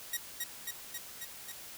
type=tone with echo; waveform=5% pulse; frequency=1894 Hz; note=A#6; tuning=27 cents sharp; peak=-21 dBFS; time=0.13-0.17 s; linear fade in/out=5 ms; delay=270 ms; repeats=5; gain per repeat=-2 dB; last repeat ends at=1.52 s; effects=white hiss -48 dBFS RMS until 1.77 s